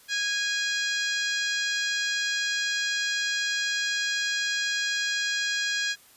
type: harmonic tone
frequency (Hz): 824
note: G#5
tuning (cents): -14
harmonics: 2 / 3 / 4 / 5 / 6 / 7 / 8 / 9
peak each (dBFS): -28 / -35 / -33 / -34 / -36 / -38 / -40 / -40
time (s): 0.08-5.96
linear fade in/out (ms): 50
effects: white hiss -55 dBFS RMS until 6.16 s + resampled to 32000 Hz